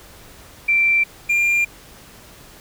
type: tone pair in turn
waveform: sine / triangle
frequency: 2349 / 2393 Hz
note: D7 / D7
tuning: 0 / +32 cents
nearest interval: unison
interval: 32 cents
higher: second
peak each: -13 dBFS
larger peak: neither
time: 0.68-1.04 / 1.29-1.65 s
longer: neither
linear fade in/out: 10 ms
effects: pink hiss -44 dBFS RMS until 2.6 s